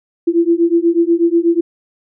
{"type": "beating tone pair", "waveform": "sine", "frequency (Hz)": [334.2, 342.4], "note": ["E4", "F4"], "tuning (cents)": [24, -34], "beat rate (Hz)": 8.2, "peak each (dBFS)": -13, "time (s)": [0.27, 1.61], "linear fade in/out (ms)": 10, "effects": []}